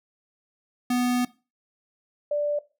square / sine tone pair in turn, 246.9 / 587.2 Hz, B3 / D5, 0 / 0 cents, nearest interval octave + minor third, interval 1500 cents, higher second, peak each -22 dBFS, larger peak neither, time 0.9-1.25 / 2.31-2.59 s, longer first, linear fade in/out 5 ms, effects noise-tail reverb RT60 0.3 s tail -19 dB re dry

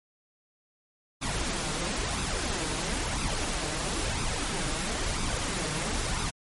pink noise with flanger, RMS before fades -30 dBFS, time 1.21-6.31 s, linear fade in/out 20 ms, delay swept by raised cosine 0.8 to 6.6 ms, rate 1 Hz, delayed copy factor +0.55, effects MP3 48 kbps

